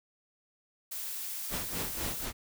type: noise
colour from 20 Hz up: blue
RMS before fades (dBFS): -38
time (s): 0.91-2.26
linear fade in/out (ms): 10
type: noise with tremolo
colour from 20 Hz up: pink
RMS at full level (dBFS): -35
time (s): 1.49-2.33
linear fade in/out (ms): 50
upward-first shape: sine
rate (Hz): 4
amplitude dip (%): 85
effects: none